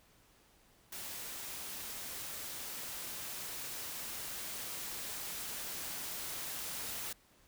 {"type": "noise with level ramp", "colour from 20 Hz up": "white", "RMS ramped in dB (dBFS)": [-44, -41], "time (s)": [0.92, 7.13], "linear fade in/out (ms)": 5, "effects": ["pink hiss -66 dBFS RMS until 7.47 s"]}